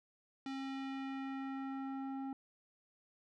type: tone with low-pass filter sweep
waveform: square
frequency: 269.4 Hz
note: C#4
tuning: 49 cents flat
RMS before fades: -42 dBFS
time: 0.46-2.33 s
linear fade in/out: 2 ms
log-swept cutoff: 4300 to 890 Hz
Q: 1.2
effects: none